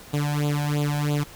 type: tone with flanger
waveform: sawtooth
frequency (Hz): 146.83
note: D3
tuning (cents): 0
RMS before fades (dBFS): -24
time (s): 0.13-1.24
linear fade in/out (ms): 10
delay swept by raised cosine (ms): 0.27 to 1.27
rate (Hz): 3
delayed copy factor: +0.95
effects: pink hiss -45 dBFS RMS until 1.35 s